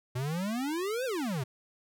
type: exponential two-way sweep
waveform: square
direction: up then down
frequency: 120.6 to 540 to 120.6 Hz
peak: -31 dBFS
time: 0.15-1.44 s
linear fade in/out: 10 ms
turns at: 1.05 s
effects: none